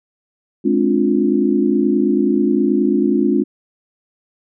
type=chord; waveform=sine; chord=D half-diminished seventh; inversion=second; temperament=just; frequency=211.4 / 264.3 / 293.7 / 352.4 Hz; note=Ab3 / C4 / D4 / F4; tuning=+31 / +18 / 0 / +16 cents; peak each=-18 dBFS; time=0.64-3.44 s; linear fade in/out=20 ms; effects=none